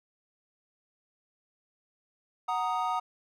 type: chord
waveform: triangle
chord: D# minor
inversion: first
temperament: equal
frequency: 740 / 932.3 / 1244.5 Hz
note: F#5 / A#5 / D#6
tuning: 0 / 0 / 0 cents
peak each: -30 dBFS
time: 2.48-3 s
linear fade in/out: 10 ms
effects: none